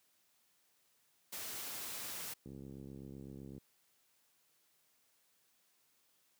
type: noise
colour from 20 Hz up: white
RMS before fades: -44 dBFS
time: 1.32-2.34 s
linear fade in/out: 10 ms
type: click train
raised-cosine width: 3 ms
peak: -36 dBFS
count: 77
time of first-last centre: 2.46-3.579 s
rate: 67.9 Hz
effects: white hiss -74 dBFS RMS until 6.39 s + high-pass 100 Hz 12 dB/octave